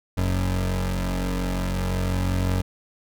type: tone pair together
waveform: 25% pulse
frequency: 45.69 / 91.7 Hz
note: F#1 / F#2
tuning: -21 / -15 cents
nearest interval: octave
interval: 1206 cents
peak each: -21 dBFS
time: 0.17-2.62 s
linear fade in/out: 10 ms
effects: none